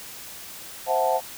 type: chord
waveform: sine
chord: F# half-diminished seventh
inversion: second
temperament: equal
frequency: 523.3 / 659.3 / 740 / 880 Hz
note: C5 / E5 / F#5 / A5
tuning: 0 / 0 / 0 / 0 cents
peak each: -25 dBFS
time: 0.86-1.21 s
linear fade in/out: 50 ms
effects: white hiss -40 dBFS RMS until 1.37 s